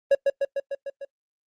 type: tone with echo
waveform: triangle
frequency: 555 Hz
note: C#5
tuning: 2 cents sharp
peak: -12 dBFS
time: 0.11-0.15 s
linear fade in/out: 5 ms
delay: 150 ms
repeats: 6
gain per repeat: -3 dB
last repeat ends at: 1.05 s
effects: noise-tail reverb RT60 0.1 s tail -26 dB re dry + Opus 24 kbps